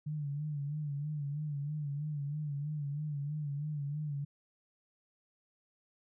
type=tone with vibrato; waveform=sine; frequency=146.83 Hz; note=D3; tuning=in tune; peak=-34 dBFS; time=0.06-4.25 s; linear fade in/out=10 ms; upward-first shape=sine; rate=3.1 Hz; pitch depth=71 cents each way; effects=none